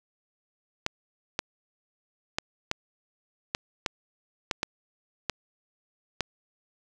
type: clicks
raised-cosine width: 0.2 ms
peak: -9 dBFS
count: 10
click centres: 0.864 / 1.391 / 2.385 / 2.714 / 3.549 / 3.862 / 4.512 / 4.631 / 5.297 / 6.207 s
effects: none